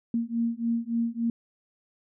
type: beating tone pair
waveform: sine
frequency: 230.5 / 234 Hz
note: A#3 / A#3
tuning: -19 / +7 cents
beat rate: 3.5 Hz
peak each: -28 dBFS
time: 0.14-1.3 s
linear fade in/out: 2 ms
effects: none